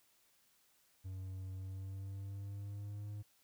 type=tone with pitch glide; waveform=triangle; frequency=94.1 to 103.81 Hz; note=F#2 to G#2; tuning=+30 to 0 cents; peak=-40 dBFS; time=1.04-3.23 s; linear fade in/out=20 ms; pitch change=+170 cents; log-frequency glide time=1.54-3.11 s; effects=white hiss -72 dBFS RMS until 3.43 s